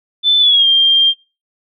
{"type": "tone with pitch glide", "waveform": "sine", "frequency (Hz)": [3520, 3191], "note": ["A7", "G7"], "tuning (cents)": [0, 30], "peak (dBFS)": -7, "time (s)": [0.23, 1.14], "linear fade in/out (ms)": 50, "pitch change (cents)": -170, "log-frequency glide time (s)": [0.39, 0.67], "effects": ["noise-tail reverb RT60 0.3 s tail -18 dB re dry"]}